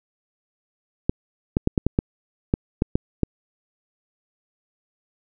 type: clicks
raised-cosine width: 3 ms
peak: -5 dBFS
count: 10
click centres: 1.095 / 1.569 / 1.674 / 1.778 / 1.866 / 1.989 / 2.539 / 2.821 / 2.955 / 3.233 s
effects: none